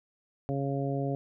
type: harmonic tone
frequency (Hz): 138.5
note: C#3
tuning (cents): -1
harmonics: 1 / 2 / 3 / 4 / 5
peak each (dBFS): -31 / -34 / -36 / -37 / -38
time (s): 0.49-1.15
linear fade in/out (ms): 0
effects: none